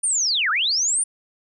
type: linear two-way sweep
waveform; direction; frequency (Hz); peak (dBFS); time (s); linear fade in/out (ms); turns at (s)
sine; down then up; 9420 to 1213 to 9420; -18; 0.03-1.04; 10; 0.5
effects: none